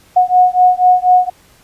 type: beating tone pair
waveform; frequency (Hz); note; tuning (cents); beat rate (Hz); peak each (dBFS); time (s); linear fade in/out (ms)
sine; 727 / 731.1; F#5 / F#5; -31 / -21; 4.1; -10; 0.16-1.3; 10
effects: pink hiss -48 dBFS RMS until 1.63 s + resampled to 32000 Hz